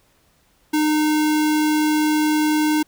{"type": "tone with sample-and-hold", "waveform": "sine", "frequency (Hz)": 305.2, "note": "D#4", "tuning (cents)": -33, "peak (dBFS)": -15, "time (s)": [0.73, 2.83], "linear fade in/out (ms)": 10, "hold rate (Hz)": 1225, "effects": ["pink hiss -60 dBFS RMS until 2.87 s"]}